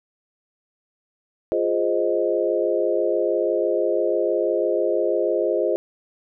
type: chord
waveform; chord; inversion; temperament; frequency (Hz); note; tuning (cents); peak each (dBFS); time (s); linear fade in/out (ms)
sine; F minor seventh; none; equal; 349.2 / 415.3 / 523.3 / 622.3; F4 / Ab4 / C5 / Eb5; 0 / 0 / 0 / 0; -24; 1.52-5.76; 0
effects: none